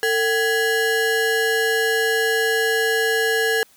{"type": "ring-modulated tone", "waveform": "square", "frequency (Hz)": 610, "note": "D#5", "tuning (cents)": -34, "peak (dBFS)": -15, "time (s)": [0.03, 3.63], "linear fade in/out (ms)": 0, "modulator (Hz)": 1060, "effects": ["white hiss -54 dBFS RMS until 3.76 s"]}